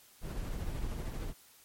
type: noise with tremolo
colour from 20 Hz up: brown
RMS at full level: -35 dBFS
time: 0.21-1.34 s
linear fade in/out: 50 ms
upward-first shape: triangle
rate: 13 Hz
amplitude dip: 40%
effects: white hiss -60 dBFS RMS until 1.64 s + MP3 64 kbps